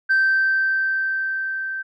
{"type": "tone with level ramp", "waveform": "sine", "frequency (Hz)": 1557, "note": "G6", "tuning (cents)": -12, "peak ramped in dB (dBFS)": [-12, -25], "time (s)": [0.09, 1.83], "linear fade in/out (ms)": 20, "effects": ["tanh soft clip ceiling -12 dBFS"]}